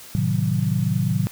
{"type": "chord", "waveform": "sine", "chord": "A diminished seventh", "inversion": "none", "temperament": "equal", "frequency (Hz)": [110, 130.81, 155.56, 185], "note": ["A2", "C3", "Eb3", "Gb3"], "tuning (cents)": [0, 0, 0, 0], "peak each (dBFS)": -24, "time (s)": [0.15, 1.27], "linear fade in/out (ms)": 0, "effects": ["white hiss -42 dBFS RMS until 1.31 s"]}